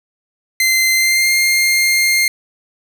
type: tone with pitch glide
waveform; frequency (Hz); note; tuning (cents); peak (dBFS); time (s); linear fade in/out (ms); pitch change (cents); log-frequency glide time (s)
sawtooth; 2074 to 2115; C7 to C7; -16 to +18; -8; 0.6-2.28; 2; +34; 0.95-1.33
effects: none